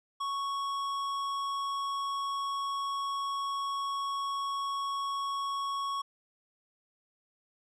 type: tone with tanh clipping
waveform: triangle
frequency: 1108.7 Hz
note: C#6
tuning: in tune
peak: -33 dBFS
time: 0.2-6.02 s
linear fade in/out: 10 ms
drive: 17 dB
effects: none